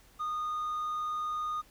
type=tone with hard clipping; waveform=sine; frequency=1230 Hz; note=D#6; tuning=20 cents flat; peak=-32 dBFS; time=0.19-1.62 s; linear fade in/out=20 ms; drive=2 dB; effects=added 44 Hz sine -62 dBFS peak until 1.7 s + pink hiss -61 dBFS RMS until 1.7 s